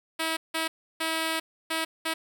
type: tone bursts at uneven times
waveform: 5% pulse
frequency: 322.8 Hz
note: E4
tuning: 36 cents flat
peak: -15 dBFS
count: 5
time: 0.19-0.37 / 0.54-0.68 / 1-1.4 / 1.7-1.85 / 2.05-2.14 s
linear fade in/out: 10 ms
effects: none